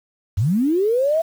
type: linear sweep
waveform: sine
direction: up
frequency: 82.41 to 670 Hz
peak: -15 dBFS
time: 0.37-1.22 s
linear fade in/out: 10 ms
effects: 7-bit